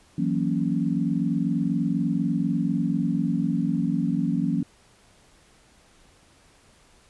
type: chord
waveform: sine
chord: F# dominant seventh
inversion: third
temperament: equal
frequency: 164.81 / 185 / 233.1 / 277.2 Hz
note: E3 / F#3 / A#3 / C#4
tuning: 0 / 0 / 0 / 0 cents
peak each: -27 dBFS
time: 0.18-4.63 s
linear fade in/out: 5 ms
effects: pink hiss -57 dBFS RMS until 7.09 s + resampled to 24000 Hz